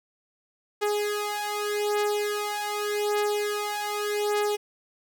sawtooth beating tone pair, 415.3 / 416.14 Hz, G#4 / G#4, 0 / +3 cents, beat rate 0.84 Hz, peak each -24 / -25 dBFS, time 0.81-4.57 s, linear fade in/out 20 ms, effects none

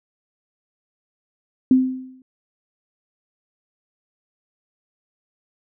sine tone with exponential decay, 258.5 Hz, C4, 21 cents flat, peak -8 dBFS, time 1.71-2.22 s, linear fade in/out 2 ms, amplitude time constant 110 ms, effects none

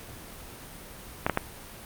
clicks, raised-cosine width 0.5 ms, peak -8 dBFS, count 3, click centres 1.265 / 1.297 / 1.374 s, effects pink hiss -44 dBFS RMS until 1.85 s + Opus 32 kbps

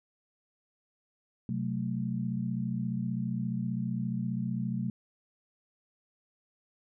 sine chord, F# diminished, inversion second, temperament equal with one note detuned, 128.42 / 185 / 220 Hz, C3 / F#3 / A3, -32 / 0 / 0 cents, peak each -34 dBFS, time 1.49-4.9 s, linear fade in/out 2 ms, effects none

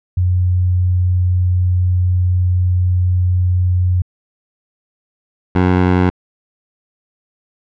sine / 15% pulse tone pair in turn, 90.4 / 91.03 Hz, F#2 / F#2, -40 / -28 cents, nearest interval unison, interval 12 cents, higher second, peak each -11 / -4 dBFS, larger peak second, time 0.17-4.02 / 5.55-6.1 s, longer first, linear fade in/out 5 ms, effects low-pass 2000 Hz 12 dB/octave

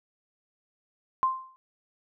sine tone with exponential decay, 1046 Hz, C6, 1 cent flat, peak -18 dBFS, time 1.23-1.56 s, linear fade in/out 0 ms, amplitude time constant 71 ms, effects none

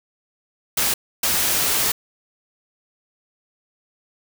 white noise bursts at uneven times, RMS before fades -20 dBFS, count 2, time 0.77-0.94 / 1.23-1.92 s, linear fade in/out 5 ms, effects none

